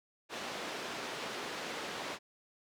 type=band-pass noise; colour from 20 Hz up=pink; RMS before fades=-41 dBFS; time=0.29-2.19 s; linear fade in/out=50 ms; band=320 to 4800 Hz; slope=12 dB/octave; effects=none